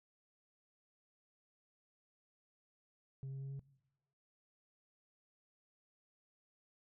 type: tone with pitch steps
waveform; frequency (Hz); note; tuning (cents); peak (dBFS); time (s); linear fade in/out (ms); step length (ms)
sine; 134.6 / 135.54 / 136.48 / 137.43; C3 / C#3 / C#3 / C#3; +49 / -39 / -27 / -15; -39; 3.23-3.594; 0; 91
effects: noise-tail reverb RT60 1.0 s tail -22 dB re dry + tanh soft clip ceiling -41 dBFS